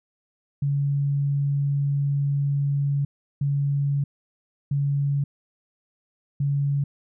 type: tone bursts at uneven times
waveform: sine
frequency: 141.3 Hz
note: C#3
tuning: 34 cents sharp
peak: -20 dBFS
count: 4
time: 0.62-3.05 / 3.41-4.04 / 4.71-5.24 / 6.4-6.84 s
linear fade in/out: 5 ms
effects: none